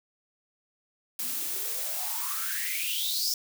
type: noise with high-pass filter sweep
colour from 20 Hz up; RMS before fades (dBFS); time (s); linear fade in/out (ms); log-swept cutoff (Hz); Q
blue; -31; 1.19-3.34; 2; 210 to 5500; 9.7
effects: none